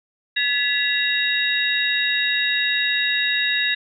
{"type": "tone cluster", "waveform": "sine", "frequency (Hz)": [1702, 1981, 2761, 3776], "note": ["G#6", "B6", "F7", "A#7"], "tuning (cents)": [42, 5, -20, 22], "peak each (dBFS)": [-23, -25, -26, -22], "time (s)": [0.36, 3.75], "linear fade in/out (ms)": 10, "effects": []}